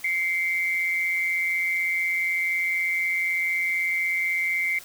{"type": "tone pair together", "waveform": "sine", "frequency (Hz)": [2093, 2269], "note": ["C7", "C#7"], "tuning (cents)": [0, 40], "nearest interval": "minor second", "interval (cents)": 140, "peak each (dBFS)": [-23, -29], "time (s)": [0.04, 4.79], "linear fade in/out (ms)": 5, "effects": ["white hiss -45 dBFS RMS until 4.84 s"]}